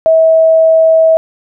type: tone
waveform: sine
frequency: 646 Hz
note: E5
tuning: 35 cents flat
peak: -4 dBFS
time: 0.06-1.17 s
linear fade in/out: 0 ms
effects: none